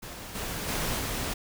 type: noise with level steps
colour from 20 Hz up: pink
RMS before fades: -41 / -34 / -30 / -32 dBFS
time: 0.02-1.34 s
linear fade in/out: 10 ms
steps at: 0.34 / 0.67 / 0.98 s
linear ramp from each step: 20 ms
effects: none